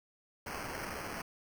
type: noise with sample-and-hold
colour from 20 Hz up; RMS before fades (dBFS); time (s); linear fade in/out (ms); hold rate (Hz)
white; -41; 0.46-1.22; 5; 3675
effects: none